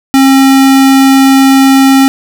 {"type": "tone", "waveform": "square", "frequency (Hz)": 269.2, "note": "C4", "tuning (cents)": 49, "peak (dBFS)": -3, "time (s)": [0.14, 2.08], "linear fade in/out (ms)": 0, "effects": []}